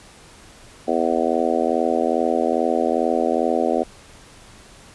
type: harmonic tone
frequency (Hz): 82.4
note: E2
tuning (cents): 0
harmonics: 3 / 4 / 5 / 6 / 7 / 8 / 9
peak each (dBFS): -25 / -25 / -25 / -25 / -25 / -25 / -25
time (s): 0.87-3.84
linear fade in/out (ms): 20
effects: pink hiss -46 dBFS RMS until 4.94 s + resampled to 24000 Hz